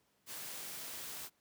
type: noise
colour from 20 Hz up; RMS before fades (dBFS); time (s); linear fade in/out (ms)
white; -45; 0.26-1.3; 50
effects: pink hiss -75 dBFS RMS until 1.4 s + high-pass 100 Hz 12 dB/octave